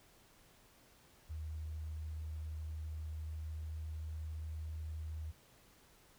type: tone with pitch glide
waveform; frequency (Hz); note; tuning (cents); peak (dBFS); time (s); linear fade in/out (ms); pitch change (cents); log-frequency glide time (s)
sine; 78 to 78.45; D#2 to D#2; +5 to +15; -40; 1.29-5.32; 20; +10; 2.87-4.01
effects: pink hiss -65 dBFS RMS until 6.18 s